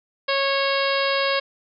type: harmonic tone with a mistuned harmonic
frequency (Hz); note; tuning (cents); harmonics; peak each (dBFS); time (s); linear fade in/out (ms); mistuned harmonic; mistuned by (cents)
550; C#5; -14; 1 / 2 / 3 / 4 / 5 / 6 / 7 / 8 / 9; -23 / -26 / -28 / -29 / -30 / -31 / -31 / -32 / -33; 0.28-1.4; 10; 6; -27
effects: none